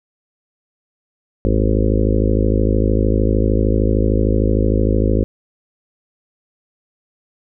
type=harmonic tone; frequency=53.2 Hz; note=G#1; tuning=42 cents sharp; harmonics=1 / 2 / 4 / 5 / 6 / 7 / 8 / 9 / 10; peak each=-16 / -19 / -22 / -23 / -24 / -24 / -25 / -26 / -26 dBFS; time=1.45-5.24 s; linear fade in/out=0 ms; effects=none